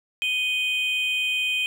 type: tone pair together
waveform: triangle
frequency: 2489 / 3136 Hz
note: D#7 / G7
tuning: 0 / 0 cents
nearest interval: major third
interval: 400 cents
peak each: -22 / -25 dBFS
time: 0.22-1.66 s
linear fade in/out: 0 ms
effects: none